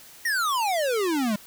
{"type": "exponential sweep", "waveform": "square", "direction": "down", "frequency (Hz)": [1925, 199], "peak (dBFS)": -23, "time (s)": [0.25, 1.36], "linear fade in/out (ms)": 5, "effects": ["white hiss -48 dBFS RMS until 1.46 s"]}